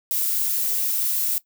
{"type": "noise", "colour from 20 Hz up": "violet", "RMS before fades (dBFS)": -23, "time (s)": [0.11, 1.38], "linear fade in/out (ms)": 0, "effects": ["noise-tail reverb RT60 0.1 s tail -17 dB re dry"]}